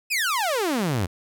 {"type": "exponential sweep", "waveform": "sawtooth", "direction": "down", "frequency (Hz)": [2637, 82.7], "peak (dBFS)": -18, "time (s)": [0.1, 1.07], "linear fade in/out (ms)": 20, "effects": []}